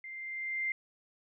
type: tone with level ramp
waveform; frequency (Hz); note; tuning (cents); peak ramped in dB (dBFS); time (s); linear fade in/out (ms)
sine; 2093; C7; 0; -42 to -29; 0.04-0.72; 2
effects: none